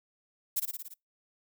violet noise with echo, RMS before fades -28 dBFS, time 0.56-0.6 s, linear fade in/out 10 ms, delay 57 ms, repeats 6, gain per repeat -3 dB, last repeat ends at 0.942 s, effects noise-tail reverb RT60 0.2 s tail -26 dB re dry

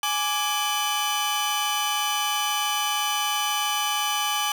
sawtooth tone cluster, 834 / 1173 / 3007 Hz, G#5 / D6 / F#7, +7 / -2 / +27 cents, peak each -24 dBFS, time 0.03-4.52 s, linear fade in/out 2 ms, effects none

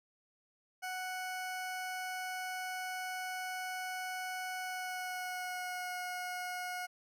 20% pulse tone with pitch glide, 740 to 724.4 Hz, F#5 to F#5, 0 to -37 cents, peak -33 dBFS, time 0.82-6.87 s, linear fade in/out 20 ms, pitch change -37 cents, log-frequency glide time 4.6-5.98 s, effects none

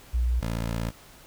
sine / 15% pulse tone pair in turn, 60.3 / 56.77 Hz, B1 / A#1, -41 / -45 cents, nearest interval minor second, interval 104 cents, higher first, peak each -21 dBFS, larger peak neither, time 0.13-0.41 / 0.41-0.91 s, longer second, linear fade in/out 20 ms, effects pink hiss -51 dBFS RMS until 1.26 s

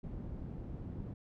white low-pass noise, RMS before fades -43 dBFS, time 0.03-1.14 s, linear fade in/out 10 ms, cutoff 170 Hz, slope 12 dB/octave, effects none

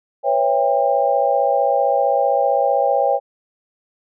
sine chord, C# half-diminished seventh, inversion third, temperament just, 498.9 / 554.4 / 665.2 / 798.3 Hz, B4 / C#5 / E5 / G5, +17 / 0 / +16 / +31 cents, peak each -22 / -18 / -22 / -18 dBFS, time 0.23-3.2 s, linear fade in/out 50 ms, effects none

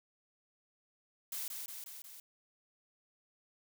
blue noise with echo, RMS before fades -40 dBFS, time 1.32-1.48 s, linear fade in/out 2 ms, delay 180 ms, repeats 4, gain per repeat -3 dB, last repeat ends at 2.2 s, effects none

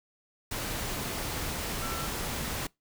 sine tone in noise, 1341 Hz, E6, 29 cents sharp, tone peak -39 dBFS, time 1.82-2.07 s, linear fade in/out 5 ms, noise pink, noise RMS -34 dBFS, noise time 0.51-2.67 s, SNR -8 dB, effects noise-tail reverb RT60 0.2 s tail -25 dB re dry

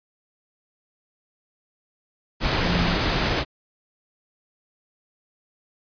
sine tone in noise, 174.61 Hz, F3, in tune, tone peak -25 dBFS, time 2.6-2.98 s, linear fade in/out 50 ms, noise pink, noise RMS -22 dBFS, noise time 2.4-3.45 s, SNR -6 dB, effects resampled to 11025 Hz

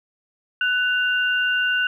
sine tone pair together, 1490.8 / 2794 Hz, F#6 / F7, +13 / 0 cents, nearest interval major seventh, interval 1087 cents, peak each -19 / -24 dBFS, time 0.61-1.87 s, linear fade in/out 2 ms, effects none

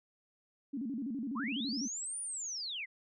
sine tone with vibrato, 251.4 Hz, B3, 31 cents sharp, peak -35 dBFS, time 0.73-1.88 s, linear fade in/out 10 ms, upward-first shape square, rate 12 Hz, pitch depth 190 cents each way
sine linear two-way sweep, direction up then down, 891 to 9610 to 1916 Hz, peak -37 dBFS, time 1.35-2.86 s, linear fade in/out 20 ms, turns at 2.21 s
effects none

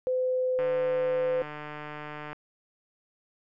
sine tone, 510 Hz, C5, 44 cents flat, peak -24 dBFS, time 0.07-1.42 s, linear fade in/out 0 ms
click train, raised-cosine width 0.5 ms, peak -24 dBFS, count 262, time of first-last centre 0.59-2.33 s, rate 150 Hz
effects none

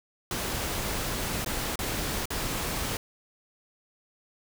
pink noise with dropouts, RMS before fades -31 dBFS, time 0.31-2.97 s, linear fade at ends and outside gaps 2 ms, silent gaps 1.447-1.461 / 1.757-1.79 / 2.256-2.304 s, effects none

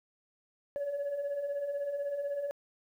sine beating tone pair, 554.4 / 570.4 Hz, C#5 / C#5, 0 / +49 cents, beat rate 16 Hz, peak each -39 / -31 dBFS, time 0.76-2.51 s, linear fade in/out 0 ms, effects tanh soft clip ceiling -29 dBFS + 11-bit

